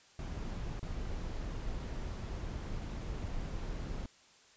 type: noise with dropouts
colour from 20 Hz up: brown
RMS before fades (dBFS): -39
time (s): 0.19-4.06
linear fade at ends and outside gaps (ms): 1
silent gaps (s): 0.794-0.829
effects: white hiss -62 dBFS RMS until 4.56 s + resampled to 16000 Hz